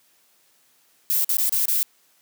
violet noise with dropouts, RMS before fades -21 dBFS, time 1.1-1.83 s, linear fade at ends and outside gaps 0 ms, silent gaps 1.245-1.292 / 1.369-1.384 / 1.494-1.524 / 1.656-1.682 s, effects white hiss -61 dBFS RMS until 2.21 s + high-pass 150 Hz 12 dB/octave

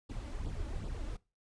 brown noise with flanger, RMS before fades -39 dBFS, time 0.09-1.17 s, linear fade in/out 10 ms, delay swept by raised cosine 0.23 to 3.53 ms, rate 2.6 Hz, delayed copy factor +0.65, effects noise-tail reverb RT60 0.3 s tail -22 dB re dry + resampled to 22050 Hz

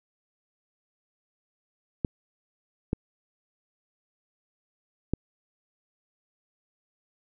clicks, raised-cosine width 3 ms, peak -12 dBFS, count 3, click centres 2.048 / 2.931 / 5.136 s, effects none

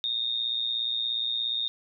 sine tone with amplitude modulation, 3684 Hz, A#7, 21 cents flat, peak -23 dBFS, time 0.04-1.68 s, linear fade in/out 0 ms, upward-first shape sine, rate 117 Hz, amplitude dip 70%, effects none

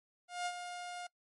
sawtooth tone with ADSR envelope, 710 Hz, F5, 28 cents sharp, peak -30 dBFS, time 0.28-1.07 s, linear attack 180 ms, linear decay 60 ms, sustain -8 dB, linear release 6 ms, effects noise-tail reverb RT60 0.1 s tail -25 dB re dry + MP3 48 kbps

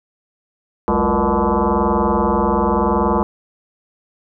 sine tone with frequency modulation, 329.6 Hz, E4, in tune, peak -13 dBFS, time 0.88-3.23 s, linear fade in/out 0 ms, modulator 136 Hz, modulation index 5.8, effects none

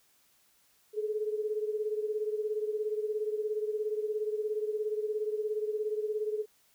sine beating tone pair, 423.7 / 440.7 Hz, G#4 / A4, +35 / +3 cents, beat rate 17 Hz, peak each -31 / -36 dBFS, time 0.93-6.46 s, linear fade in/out 50 ms, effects white hiss -67 dBFS RMS until 6.74 s

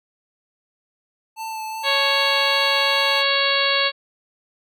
square tone with vibrato, 882 Hz, A5, 4 cents sharp, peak -28 dBFS, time 1.36-3.24 s, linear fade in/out 50 ms, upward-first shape sine, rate 2.6 Hz, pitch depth 16 cents each way
harmonic tone, 554.4 Hz, C#5, in tune, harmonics 1 / 2 / 3 / 4 / 5 / 6 / 7 / 8, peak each -25 / -25 / -25 / -25 / -25 / -25 / -25 / -25 dBFS, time 1.83-3.92 s, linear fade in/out 50 ms
effects none

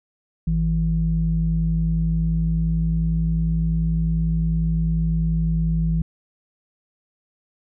sine tone pair together, 54.39 / 163 Hz, A1 / E3, -19 / -19 cents, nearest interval octave + perfect fifth, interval 1900 cents, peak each -21 / -19 dBFS, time 0.47-6.02 s, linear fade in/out 5 ms, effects tanh soft clip ceiling -10 dBFS

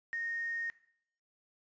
sine tone with quantisation, 1851 Hz, A#6, 13 cents flat, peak -34 dBFS, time 0.13-0.7 s, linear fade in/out 0 ms, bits 9, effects noise-tail reverb RT60 0.6 s tail -17 dB re dry + resampled to 16000 Hz

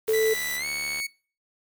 blue noise, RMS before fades -36 dBFS, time 0.07-0.58 s, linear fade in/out 20 ms
click train, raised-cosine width 0.3 ms, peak -23 dBFS, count 69, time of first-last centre 0.08-1 s, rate 73.9 Hz
sine tone, 440 Hz, A4, in tune, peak -19 dBFS, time 0.08-0.34 s, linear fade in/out 10 ms
sawtooth tone with pitch glide, 1980 to 2222 Hz, B6 to C#7, +4 to +4 cents, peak -25 dBFS, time 0.13-1.07 s, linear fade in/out 10 ms, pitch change +200 cents, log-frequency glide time 0.58-0.66 s
effects noise-tail reverb RT60 0.4 s tail -23 dB re dry

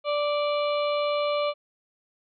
harmonic tone, 586 Hz, D5, 4 cents flat, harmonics 1 / 2 / 4 / 5 / 6 / 7, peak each -24 / -30 / -36 / -38 / -40 / -41 dBFS, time 0.04-1.54 s, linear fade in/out 50 ms, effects none

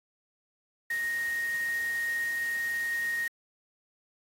sine tone in noise, 1864.7 Hz, A#6, in tune, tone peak -28 dBFS, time 0.9-3.28 s, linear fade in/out 5 ms, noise white, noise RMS -45 dBFS, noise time 0.9-3.28 s, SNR +14 dB, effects AAC 48 kbps

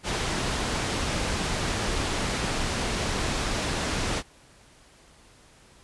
pink low-pass noise, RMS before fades -28 dBFS, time 0.03-4.23 s, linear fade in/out 50 ms, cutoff 7400 Hz, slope 12 dB/octave, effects pink hiss -55 dBFS RMS until 5.83 s + resampled to 24000 Hz

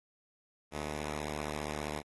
5% pulse tone pair together, 75.07 / 212.2 Hz, D2 / G#3, +39 / +38 cents, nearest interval octave + tritone, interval 1799 cents, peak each -25 / -35 dBFS, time 0.71-2.03 s, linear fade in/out 50 ms, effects AAC 32 kbps

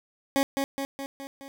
20% pulse tone with echo, 274.7 Hz, C#4, 16 cents flat, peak -16 dBFS, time 0.36-0.43 s, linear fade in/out 0 ms, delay 210 ms, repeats 5, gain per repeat -4 dB, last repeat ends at 1.48 s, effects none

